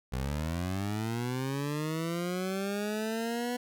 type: linear sweep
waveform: 20% pulse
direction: up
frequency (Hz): 61.74 to 246.9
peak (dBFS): -26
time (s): 0.12-3.57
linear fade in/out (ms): 10
effects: none